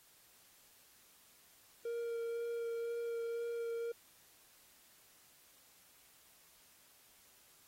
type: tone with vibrato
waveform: triangle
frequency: 466.2 Hz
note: A#4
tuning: in tune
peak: -35 dBFS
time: 1.85-3.92 s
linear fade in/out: 5 ms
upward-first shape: sine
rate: 2 Hz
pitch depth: 11 cents each way
effects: white hiss -65 dBFS RMS until 7.67 s + AAC 48 kbps